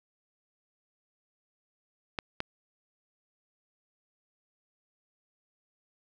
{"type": "clicks", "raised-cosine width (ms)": 0.3, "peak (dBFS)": -15, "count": 2, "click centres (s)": [2.188, 2.404], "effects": []}